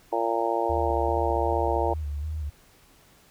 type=harmonic tone; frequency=115.2 Hz; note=A#2; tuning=20 cents flat; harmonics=3 / 4 / 5 / 6 / 7 / 8; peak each=-30 / -30 / -30 / -30 / -30 / -30 dBFS; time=0.12-1.94 s; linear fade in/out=10 ms
type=tone with vibrato; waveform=sine; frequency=75.1 Hz; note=D2; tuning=39 cents sharp; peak=-28 dBFS; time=0.69-2.5 s; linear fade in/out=10 ms; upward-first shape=square; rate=2.6 Hz; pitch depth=57 cents each way
type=clicks; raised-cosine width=2 ms; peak=-29 dBFS; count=10; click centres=0.777 / 0.905 / 1.087 / 1.173 / 1.304 / 1.363 / 1.527 / 1.678 / 1.764 / 1.897 s
effects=pink hiss -57 dBFS RMS until 3.3 s